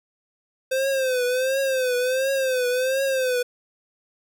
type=tone with vibrato; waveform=square; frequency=518 Hz; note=C5; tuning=17 cents flat; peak=-21 dBFS; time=0.71-3.43 s; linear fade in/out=10 ms; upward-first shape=triangle; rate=1.4 Hz; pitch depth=100 cents each way; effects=none